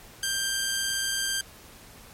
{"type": "tone with amplitude modulation", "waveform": "10% pulse", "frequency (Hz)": 1582, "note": "G6", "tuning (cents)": 15, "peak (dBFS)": -16, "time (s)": [0.23, 1.41], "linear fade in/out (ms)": 2, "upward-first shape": "sine", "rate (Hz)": 118, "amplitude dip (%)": 25, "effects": ["pink hiss -49 dBFS RMS until 2.13 s", "MP3 64 kbps"]}